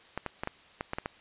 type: clicks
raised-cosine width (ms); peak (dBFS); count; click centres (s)
0.5; -17; 8; 0.176 / 0.263 / 0.435 / 0.474 / 0.809 / 0.934 / 0.985 / 1.059
effects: white hiss -56 dBFS RMS until 1.2 s + resampled to 8000 Hz